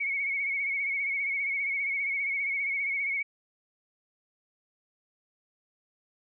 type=tone with vibrato; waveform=sine; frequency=2217 Hz; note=C#7; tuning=in tune; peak=-27 dBFS; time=0-3.23 s; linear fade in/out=10 ms; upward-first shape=triangle; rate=15 Hz; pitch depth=64 cents each way; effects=none